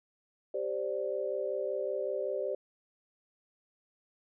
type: chord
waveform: sine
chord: G suspended fourth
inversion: none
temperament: just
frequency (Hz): 392 / 522.7 / 588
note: G4 / C5 / D5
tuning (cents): 0 / -2 / +2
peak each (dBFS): -36 / -35 / -35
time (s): 0.54-2.55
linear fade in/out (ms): 5
effects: none